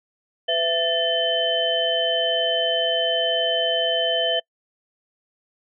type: tone cluster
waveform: sine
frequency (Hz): 505 / 666 / 1768 / 3069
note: B4 / E5 / A6 / G7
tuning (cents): +39 / +18 / +8 / -37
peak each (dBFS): -27 / -23 / -30 / -22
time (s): 0.48-4.4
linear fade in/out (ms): 10
effects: noise-tail reverb RT60 0.1 s tail -26 dB re dry